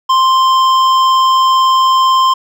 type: tone with hard clipping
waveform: sine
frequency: 1047 Hz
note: C6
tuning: 1 cent sharp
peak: -9 dBFS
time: 0.09-2.34 s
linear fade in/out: 10 ms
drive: 10 dB
effects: none